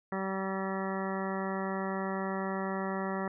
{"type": "harmonic tone", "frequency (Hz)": 192, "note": "G3", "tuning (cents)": -36, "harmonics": [1, 2, 3, 4, 5, 6, 7, 9, 10], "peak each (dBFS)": [-35, -38, -40, -41, -42, -43, -43, -45, -45], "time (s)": [0.12, 3.28], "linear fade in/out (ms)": 2, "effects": []}